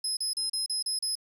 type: tone bursts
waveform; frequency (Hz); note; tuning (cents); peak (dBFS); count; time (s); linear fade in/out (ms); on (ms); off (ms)
30% pulse; 5100; D#8; +42; -24; 7; 0.04-1.154; 5; 130; 34
effects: none